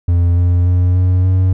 triangle tone with pitch steps, 86.7 / 88.22 / 89.76 / 91.33 / 92.92 Hz, F2 / F2 / F2 / F#2 / F#2, -12 / +18 / +48 / -22 / +8 cents, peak -7 dBFS, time 0.08-1.53 s, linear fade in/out 5 ms, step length 290 ms, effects none

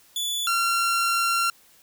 sawtooth tone pair in turn, 3456 / 1371.5 Hz, A7 / F6, -32 / -32 cents, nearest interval octave + major third, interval 1600 cents, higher first, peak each -22 / -17 dBFS, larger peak second, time 0.16-0.47 / 0.47-1.5 s, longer second, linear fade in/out 2 ms, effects white hiss -56 dBFS RMS until 1.82 s

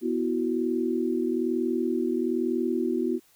sine chord, B suspended fourth, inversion none, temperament just, 246.9 / 329.3 / 370.4 Hz, B3 / E4 / F#4, 0 / -2 / +2 cents, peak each -28 / -28 / -28 dBFS, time 0.01-3.2 s, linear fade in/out 50 ms, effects white hiss -61 dBFS RMS until 3.35 s

